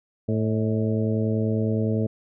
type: harmonic tone with a mistuned harmonic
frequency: 110 Hz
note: A2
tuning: in tune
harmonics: 1 / 2 / 3 / 4 / 5 / 6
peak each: -24 / -25 / -32 / -29 / -34 / -36 dBFS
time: 0.28-2.07 s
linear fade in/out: 10 ms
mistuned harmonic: 6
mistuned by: -50 cents
effects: none